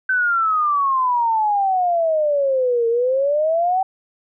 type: exponential two-way sweep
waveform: sine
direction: down then up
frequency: 1540 to 456.4 to 771 Hz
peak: -15 dBFS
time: 0.09-3.83 s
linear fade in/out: 5 ms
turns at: 2.88 s
effects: none